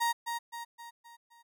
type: tone with echo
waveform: 35% pulse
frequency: 937 Hz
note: A#5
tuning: 9 cents sharp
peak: -25 dBFS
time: 0-0.13 s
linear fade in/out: 20 ms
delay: 260 ms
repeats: 5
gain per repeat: -6 dB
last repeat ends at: 1.43 s
effects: none